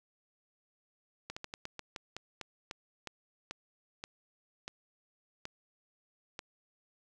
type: slowing click train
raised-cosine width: 0.2 ms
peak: -23 dBFS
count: 16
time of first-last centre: 1.3-6.391 s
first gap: 65 ms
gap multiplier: 1.21
effects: none